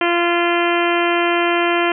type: harmonic tone with a mistuned harmonic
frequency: 345.1 Hz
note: F4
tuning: 21 cents flat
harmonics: 1 / 2 / 3 / 4 / 5 / 6 / 7 / 8 / 9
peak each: -18 / -21 / -23 / -24 / -25 / -26 / -26 / -27 / -28 dBFS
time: 0.01-1.92 s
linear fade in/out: 2 ms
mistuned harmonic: 8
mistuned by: -16 cents
effects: none